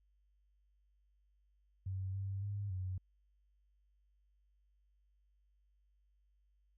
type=tone with pitch steps; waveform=sine; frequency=95 / 97.6 / 101.3 / 92.7 Hz; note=F#2 / G2 / G#2 / F#2; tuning=+46 / -7 / -43 / +4 cents; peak=-37 dBFS; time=1.86-2.98 s; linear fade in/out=5 ms; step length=280 ms; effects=added 50 Hz sine -70 dBFS peak until 6.77 s